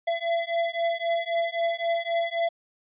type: beating tone pair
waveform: square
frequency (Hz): 673 / 676.8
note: E5 / E5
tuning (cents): +36 / +45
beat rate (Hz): 3.8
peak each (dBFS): -28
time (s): 0.07-2.49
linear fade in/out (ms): 10
effects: resampled to 8000 Hz